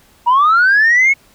sine linear sweep, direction up, 933 to 2217 Hz, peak -6 dBFS, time 0.26-1.14 s, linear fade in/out 20 ms, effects tanh soft clip ceiling -5 dBFS + pink hiss -50 dBFS RMS until 1.34 s

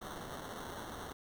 blue noise with sample-and-hold, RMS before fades -45 dBFS, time 0.01-1.13 s, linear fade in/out 10 ms, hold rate 2450 Hz, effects none

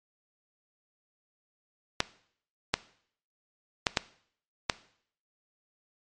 clicks, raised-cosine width 0.2 ms, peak -5 dBFS, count 5, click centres 2.004 / 2.74 / 3.868 / 3.972 / 4.698 s, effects noise-tail reverb RT60 0.6 s tail -18 dB re dry + MP3 48 kbps

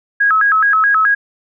sine tone with vibrato, 1457 Hz, F#6, 27 cents flat, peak -9 dBFS, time 0.2-1.15 s, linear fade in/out 10 ms, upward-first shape square, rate 4.7 Hz, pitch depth 210 cents each way, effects none

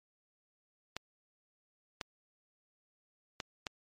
clicks, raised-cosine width 0.2 ms, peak -19 dBFS, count 4, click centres 0.966 / 2.012 / 3.402 / 3.668 s, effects MP3 64 kbps

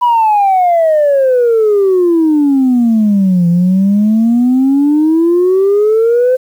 sine exponential two-way sweep, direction down then up, 990 to 170 to 518 Hz, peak -5 dBFS, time 0.01-6.37 s, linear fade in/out 20 ms, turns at 3.48 s, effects tanh soft clip ceiling -4 dBFS + 7-bit

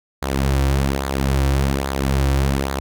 sawtooth tone with flanger, 68 Hz, C#2, 33 cents flat, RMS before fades -19 dBFS, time 0.22-2.8 s, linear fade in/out 5 ms, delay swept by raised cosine 0.35 to 4.85 ms, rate 1.2 Hz, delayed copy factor -0.6, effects none

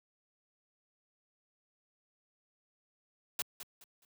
white noise with echo, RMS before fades -34 dBFS, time 3.39-3.42 s, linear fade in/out 2 ms, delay 210 ms, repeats 3, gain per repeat -11 dB, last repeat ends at 4.05 s, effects high-pass 150 Hz 12 dB/octave

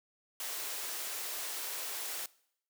white high-pass noise, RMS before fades -39 dBFS, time 0.4-2.26 s, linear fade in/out 2 ms, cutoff 350 Hz, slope 24 dB/octave, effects noise-tail reverb RT60 0.7 s tail -22 dB re dry

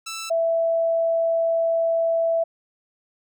10% pulse / sine tone pair in turn, 1324 / 662 Hz, E6 / E5, +7 / +7 cents, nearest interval octave, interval 1200 cents, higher first, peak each -22 / -18 dBFS, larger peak second, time 0.06-0.3 / 0.3-2.44 s, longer second, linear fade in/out 10 ms, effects none

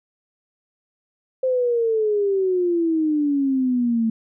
sine exponential sweep, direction down, 523.3 to 222 Hz, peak -17 dBFS, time 1.43-4.1 s, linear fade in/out 5 ms, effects none

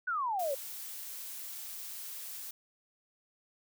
sine exponential sweep, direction down, 1526 to 523.3 Hz, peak -30 dBFS, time 0.07-0.55 s, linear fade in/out 10 ms
blue noise, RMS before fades -43 dBFS, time 0.39-2.51 s, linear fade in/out 5 ms
effects none

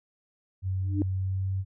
sine tone with pitch glide, 94.3 to 95.62 Hz, F#2 to G2, +33 to -43 cents, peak -26 dBFS, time 0.62-1.65 s, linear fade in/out 50 ms, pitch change +24 cents, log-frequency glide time 1.1-1.51 s
sine tone with exponential growth, 300 Hz, D4, 37 cents sharp, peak -21 dBFS, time 0.81-1.02 s, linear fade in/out 1 ms, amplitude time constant 44 ms
effects none

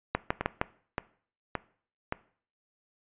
two click trains, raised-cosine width 0.5 ms, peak -10 / -14 dBFS, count 4 / 4, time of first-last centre 0.15-0.614 / 0.41-2.124 s, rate 6.46 / 1.75 Hz, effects noise-tail reverb RT60 0.5 s tail -19 dB re dry + resampled to 8000 Hz

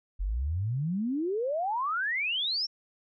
sine exponential sweep, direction up, 42.62 to 5588 Hz, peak -27 dBFS, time 0.19-2.67 s, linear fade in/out 20 ms, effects none

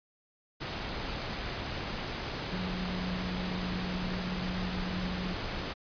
sine tone in noise, 182.2 Hz, F#3, 26 cents flat, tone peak -34 dBFS, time 2.51-5.35 s, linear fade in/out 20 ms, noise pink, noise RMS -36 dBFS, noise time 0.6-5.74 s, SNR -1 dB, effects resampled to 11025 Hz

